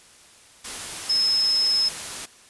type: tone in noise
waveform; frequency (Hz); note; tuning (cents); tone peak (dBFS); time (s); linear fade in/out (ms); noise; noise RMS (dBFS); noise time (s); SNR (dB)
sine; 5180; E8; -31; -18; 1.09-1.89; 10; white; -33; 0.64-2.26; +12
effects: white hiss -51 dBFS RMS until 2.49 s + resampled to 24000 Hz